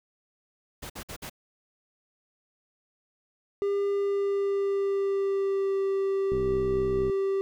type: noise bursts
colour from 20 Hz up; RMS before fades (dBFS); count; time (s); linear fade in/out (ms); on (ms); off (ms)
pink; -39; 4; 0.82-1.298; 10; 79; 54
type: tone with pitch glide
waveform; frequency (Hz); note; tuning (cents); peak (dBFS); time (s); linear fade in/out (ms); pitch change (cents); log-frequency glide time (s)
triangle; 401 to 390; G4 to G4; +39 to -9; -22; 3.62-7.41; 0; -48; 3.87-5.81
type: click train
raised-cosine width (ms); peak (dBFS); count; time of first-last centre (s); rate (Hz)
3; -22; 51; 6.32-7.098; 64.3
effects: none

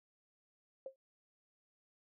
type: tone with exponential decay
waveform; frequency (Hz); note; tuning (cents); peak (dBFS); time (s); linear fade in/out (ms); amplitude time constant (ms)
sine; 533; C5; +32; -38; 0.86-0.96; 2; 20
effects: none

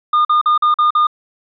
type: tone bursts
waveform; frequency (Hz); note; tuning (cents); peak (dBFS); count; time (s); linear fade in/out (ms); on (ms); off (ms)
triangle; 1216; D#6; -40; -8; 6; 0.13-1.07; 5; 120; 44
effects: resampled to 11025 Hz

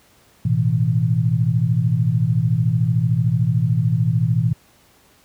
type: chord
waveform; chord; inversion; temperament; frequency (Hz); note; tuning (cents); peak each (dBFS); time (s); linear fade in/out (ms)
sine; A suspended second; none; equal with one note detuned; 110 / 123.47 / 162.83; A2 / B2 / E3; 0 / 0 / -21; -20 / -18 / -20; 0.45-4.53; 5
effects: pink hiss -54 dBFS RMS until 5.24 s + high-pass 60 Hz 12 dB/octave

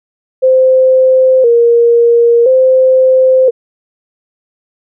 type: tone with vibrato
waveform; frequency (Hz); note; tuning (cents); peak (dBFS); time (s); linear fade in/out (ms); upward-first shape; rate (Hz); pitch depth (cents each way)
sine; 493.9; B4; 0; -4; 0.42-3.51; 20; square; 0.49; 86
effects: none

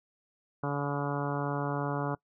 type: harmonic tone with a mistuned harmonic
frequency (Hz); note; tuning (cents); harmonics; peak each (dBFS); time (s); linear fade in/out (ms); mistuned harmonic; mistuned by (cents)
143; D3; -46; 1 / 2 / 3 / 4 / 5 / 6 / 7 / 8 / 9 / 10; -33 / -36 / -38 / -39 / -40 / -41 / -41 / -42 / -43 / -43; 0.63-2.15; 5; 9; -36
effects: noise-tail reverb RT60 0.1 s tail -23 dB re dry

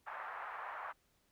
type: band-pass noise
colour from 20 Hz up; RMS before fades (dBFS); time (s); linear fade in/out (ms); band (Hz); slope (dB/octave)
pink; -45; 0.06-0.93; 20; 820 to 1600; 24
effects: pink hiss -75 dBFS RMS until 1.31 s

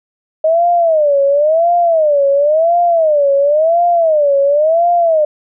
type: tone with vibrato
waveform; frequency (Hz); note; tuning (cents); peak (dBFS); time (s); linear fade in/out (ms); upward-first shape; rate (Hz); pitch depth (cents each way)
sine; 622.3; D#5; 0; -8; 0.44-5.25; 5; sine; 0.95; 200
effects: none

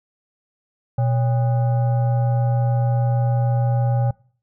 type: tone with frequency modulation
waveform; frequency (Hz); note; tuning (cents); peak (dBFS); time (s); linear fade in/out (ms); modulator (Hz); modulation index
sine; 121.8; B2; -24; -16; 0.98-4.11; 5; 679; 0.45
effects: noise-tail reverb RT60 0.5 s tail -24 dB re dry

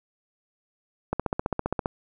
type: click train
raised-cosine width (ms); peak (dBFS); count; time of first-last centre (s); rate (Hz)
1; -11; 12; 1.13-1.858; 15.1
effects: none

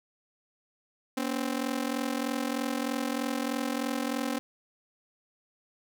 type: ring-modulated tone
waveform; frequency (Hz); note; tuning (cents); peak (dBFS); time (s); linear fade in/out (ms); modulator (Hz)
sawtooth; 261.6; C4; 0; -22; 1.17-4.39; 0; 21.6
effects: none

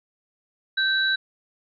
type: tone pair together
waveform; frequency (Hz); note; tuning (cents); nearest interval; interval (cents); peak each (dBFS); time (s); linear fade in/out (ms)
sine; 1557 / 3923; G6 / B7; -12 / -12; octave + major third; 1600; -21 / -24; 0.77-1.16; 10
effects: none

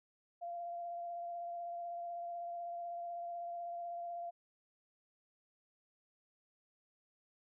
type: tone with vibrato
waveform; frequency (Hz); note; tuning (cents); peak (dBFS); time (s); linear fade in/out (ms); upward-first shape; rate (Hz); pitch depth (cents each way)
sine; 691; F5; -19; -40; 0.41-4.31; 20; sine; 16; 15
effects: none

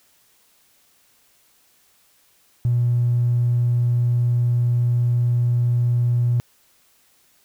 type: tone with tanh clipping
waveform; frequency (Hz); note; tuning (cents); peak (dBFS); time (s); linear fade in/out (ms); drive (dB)
triangle; 120.6; B2; -41; -15; 2.65-6.4; 0; 1
effects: white hiss -59 dBFS RMS until 7.44 s

